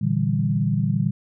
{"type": "chord", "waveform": "sine", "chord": "E half-diminished seventh", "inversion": "second", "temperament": "equal", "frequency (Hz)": [116.54, 146.83, 164.81, 196], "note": ["Bb2", "D3", "E3", "G3"], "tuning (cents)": [0, 0, 0, 0], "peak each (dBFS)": [-24, -23, -26, -24], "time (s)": [0.01, 1.11], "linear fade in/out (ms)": 10, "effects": []}